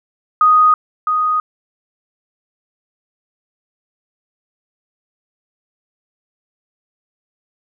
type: tone with echo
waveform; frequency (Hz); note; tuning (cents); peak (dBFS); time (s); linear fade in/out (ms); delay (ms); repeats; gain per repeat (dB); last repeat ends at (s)
sine; 1244.5; D#6; 0; -7; 0.41-0.74; 2; 660; 1; -6; 1.4
effects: none